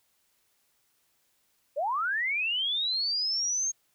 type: linear sweep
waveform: sine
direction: up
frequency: 523.3 to 6510 Hz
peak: -26 dBFS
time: 1.76-3.72 s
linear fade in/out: 20 ms
effects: white hiss -71 dBFS RMS until 3.94 s